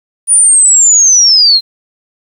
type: linear sweep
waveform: sine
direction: down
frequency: 9640 to 4076 Hz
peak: -3 dBFS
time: 0.27-1.61 s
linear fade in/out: 50 ms
effects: 7-bit